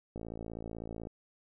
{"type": "click train", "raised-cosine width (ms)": 2, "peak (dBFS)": -28, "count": 52, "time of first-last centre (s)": [0.16, 1.071], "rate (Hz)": 56, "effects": []}